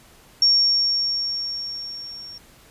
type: tone with level ramp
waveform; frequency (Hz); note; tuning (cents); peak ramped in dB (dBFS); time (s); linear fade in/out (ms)
sine; 5520; F8; -21; -12 to -36; 0.42-2.38; 2
effects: pink hiss -51 dBFS RMS until 2.7 s + resampled to 32000 Hz